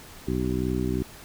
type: harmonic tone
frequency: 62.7 Hz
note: B1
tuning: 27 cents sharp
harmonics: 1 / 2 / 3 / 4 / 5 / 6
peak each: -31 / -31 / -31 / -31 / -31 / -31 dBFS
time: 0.27-1.03 s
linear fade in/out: 10 ms
effects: pink hiss -46 dBFS RMS until 1.24 s